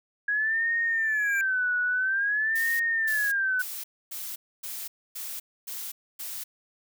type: tone with vibrato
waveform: sine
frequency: 1650 Hz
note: G#6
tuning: 12 cents flat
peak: -23 dBFS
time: 0.28-3.62 s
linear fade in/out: 5 ms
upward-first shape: sine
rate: 0.5 Hz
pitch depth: 200 cents each way
type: tone with exponential growth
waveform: square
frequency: 2337 Hz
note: D7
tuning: 9 cents flat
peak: -30 dBFS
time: 0.67-1.41 s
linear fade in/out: 1 ms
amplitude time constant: 160 ms
type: noise bursts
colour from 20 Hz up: blue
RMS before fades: -36 dBFS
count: 8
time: 2.55-6.44 s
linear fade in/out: 10 ms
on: 250 ms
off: 270 ms
effects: none